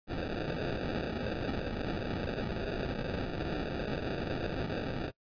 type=noise with sample-and-hold; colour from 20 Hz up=violet; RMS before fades=-35 dBFS; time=0.07-5.12 s; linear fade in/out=50 ms; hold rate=1050 Hz; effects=noise-tail reverb RT60 0.1 s tail -23 dB re dry + resampled to 11025 Hz

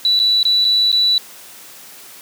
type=tone with dropouts; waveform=sine; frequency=3951 Hz; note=B7; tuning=in tune; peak=-11 dBFS; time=0.05-1.18 s; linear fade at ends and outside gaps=1 ms; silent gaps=0.192-0.199 / 0.43-0.452 / 0.645-0.65 / 0.917-0.927 s; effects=white hiss -39 dBFS RMS until 2.21 s + high-pass 150 Hz 12 dB/octave

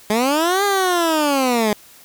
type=linear two-way sweep; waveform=15% pulse; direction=up then down; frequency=204.9 to 409.3 to 204.9 Hz; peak=-9 dBFS; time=0.1-1.73 s; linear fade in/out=2 ms; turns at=0.64 s; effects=white hiss -46 dBFS RMS until 2.04 s

